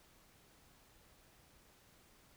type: silence
effects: pink hiss -66 dBFS RMS until 2.36 s